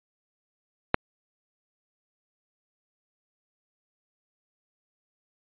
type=click; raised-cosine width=0.5 ms; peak=-3 dBFS; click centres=0.944 s; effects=resampled to 8000 Hz